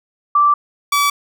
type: tone pair in turn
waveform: sine / sawtooth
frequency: 1169 / 1147.6 Hz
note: D6 / D6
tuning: -8 / -40 cents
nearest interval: unison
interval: 32 cents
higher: first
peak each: -9 dBFS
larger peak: neither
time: 0.35-0.54 / 0.92-1.1 s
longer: first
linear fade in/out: 5 ms
effects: none